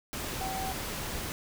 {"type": "tone in noise", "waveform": "sine", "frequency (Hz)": 764, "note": "G5", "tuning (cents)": -45, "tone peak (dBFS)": -34, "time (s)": [0.41, 0.72], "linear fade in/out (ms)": 0, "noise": "pink", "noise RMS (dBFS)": -36, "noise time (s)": [0.13, 1.32], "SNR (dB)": -1, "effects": []}